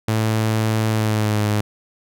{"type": "tone with pitch glide", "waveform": "sawtooth", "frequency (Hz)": [110, 105.09], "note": ["A2", "G#2"], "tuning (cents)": [0, 21], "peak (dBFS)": -13, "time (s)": [0.08, 1.61], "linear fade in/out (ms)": 5, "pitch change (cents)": -79, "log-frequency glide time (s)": [0.92, 1.44], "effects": []}